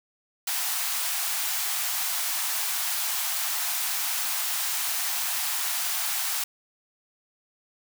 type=high-pass noise; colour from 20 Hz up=white; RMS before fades=-28 dBFS; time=0.47-6.44 s; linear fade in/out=5 ms; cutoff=670 Hz; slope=96 dB/octave; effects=none